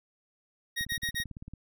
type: tone bursts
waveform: 25% pulse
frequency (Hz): 1876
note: A#6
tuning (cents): +11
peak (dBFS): -26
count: 4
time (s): 0.76-1.239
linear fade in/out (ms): 20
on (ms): 92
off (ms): 37
type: click train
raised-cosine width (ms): 5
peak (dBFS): -30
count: 14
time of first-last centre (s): 0.81-1.536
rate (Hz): 17.9
effects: none